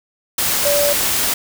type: tone in noise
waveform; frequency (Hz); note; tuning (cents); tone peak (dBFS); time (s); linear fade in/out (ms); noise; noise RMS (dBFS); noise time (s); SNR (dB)
sine; 578; D5; -28; -15; 0.65-0.93; 5; white; -18; 0.38-1.34; 0
effects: none